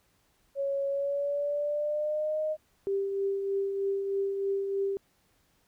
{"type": "tone with pitch glide", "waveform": "sine", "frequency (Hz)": [554.4, 618.7], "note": ["C#5", "D#5"], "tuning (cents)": [0, -10], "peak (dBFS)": -27, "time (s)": [0.55, 2.57], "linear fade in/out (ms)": 50, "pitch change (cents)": 190, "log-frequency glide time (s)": [0.88, 2.39]}
{"type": "tone with tremolo", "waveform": "sine", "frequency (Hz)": 393.8, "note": "G4", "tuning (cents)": 8, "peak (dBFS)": -25, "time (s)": [2.87, 4.97], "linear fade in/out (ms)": 0, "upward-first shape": "triangle", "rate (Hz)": 3.2, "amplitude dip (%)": 45}
{"effects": ["pink hiss -69 dBFS RMS until 5.67 s"]}